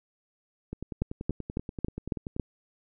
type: two click trains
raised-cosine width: 3 ms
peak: -22 / -14 dBFS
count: 18 / 6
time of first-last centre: 0.73-2.365 / 1.02-2.397 s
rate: 10.4 / 3.63 Hz
effects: none